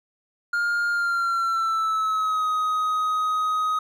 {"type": "tone with pitch glide", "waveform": "triangle", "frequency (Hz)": [1411, 1257.1], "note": ["F6", "D#6"], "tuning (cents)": [17, 17], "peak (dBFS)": -19, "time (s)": [0.53, 3.79], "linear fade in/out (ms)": 5, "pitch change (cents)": -200, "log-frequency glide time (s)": [0.9, 2.47], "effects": []}